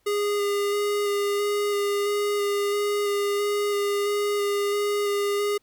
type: tone with vibrato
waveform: square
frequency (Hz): 408.5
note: G#4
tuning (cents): -29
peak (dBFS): -23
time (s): 0.06-5.58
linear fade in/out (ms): 10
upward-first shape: square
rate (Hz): 1.5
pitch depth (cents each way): 11
effects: pink hiss -68 dBFS RMS until 5.62 s